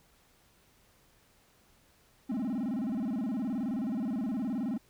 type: tone with vibrato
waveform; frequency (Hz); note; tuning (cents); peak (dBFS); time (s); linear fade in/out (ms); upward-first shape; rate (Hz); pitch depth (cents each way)
triangle; 236.5; A#3; +25; -28; 2.29-4.78; 10; square; 19; 210
effects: pink hiss -65 dBFS RMS until 4.89 s